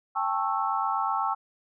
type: chord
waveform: sine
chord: A dominant seventh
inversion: third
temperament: just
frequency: 792 / 880 / 1100 / 1320 Hz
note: G5 / A5 / C#6 / E6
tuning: +18 / 0 / -14 / +2 cents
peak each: -30 dBFS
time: 0.15-1.35 s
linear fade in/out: 20 ms
effects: none